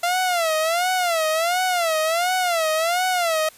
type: tone with vibrato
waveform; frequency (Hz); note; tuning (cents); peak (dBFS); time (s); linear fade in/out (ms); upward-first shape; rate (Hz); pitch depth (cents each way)
sawtooth; 682; F5; -41; -15; 0.03-3.49; 5; sine; 1.4; 150
effects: white hiss -48 dBFS RMS until 3.57 s + resampled to 32000 Hz